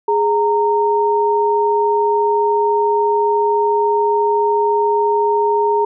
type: tone pair together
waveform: sine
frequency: 415.3 / 923.5 Hz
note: G#4 / A#5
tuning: 0 / -16 cents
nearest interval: octave + major second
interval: 1384 cents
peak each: -15 dBFS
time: 0.08-5.85 s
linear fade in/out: 5 ms
effects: none